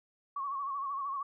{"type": "tone with vibrato", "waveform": "sine", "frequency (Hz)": 1108.7, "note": "C#6", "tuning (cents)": 0, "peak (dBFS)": -33, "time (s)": [0.36, 1.23], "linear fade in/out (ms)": 5, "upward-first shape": "sine", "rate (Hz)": 13, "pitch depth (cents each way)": 65, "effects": []}